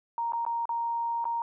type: tone with dropouts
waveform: sine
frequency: 932.3 Hz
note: A#5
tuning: in tune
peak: -27 dBFS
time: 0.18-1.42 s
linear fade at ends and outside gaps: 1 ms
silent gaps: 0.322-0.333 / 0.451-0.464 / 0.655-0.692 / 1.243-1.253 s
effects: none